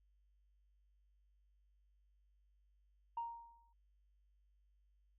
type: tone with exponential decay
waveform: sine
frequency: 932.3 Hz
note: A#5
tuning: in tune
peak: -36 dBFS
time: 3.17-3.73 s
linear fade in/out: 5 ms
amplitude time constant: 120 ms
effects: tanh soft clip ceiling -33 dBFS + added 50 Hz sine -70 dBFS peak until 5.18 s

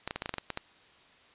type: clicks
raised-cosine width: 0.3 ms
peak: -17 dBFS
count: 10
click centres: 0.076 / 0.109 / 0.16 / 0.221 / 0.259 / 0.293 / 0.34 / 0.383 / 0.503 / 0.574 s
effects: white hiss -59 dBFS RMS until 1.34 s + resampled to 8000 Hz

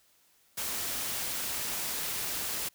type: noise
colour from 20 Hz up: white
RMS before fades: -34 dBFS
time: 0.57-2.69 s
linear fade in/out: 10 ms
effects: white hiss -66 dBFS RMS until 2.74 s

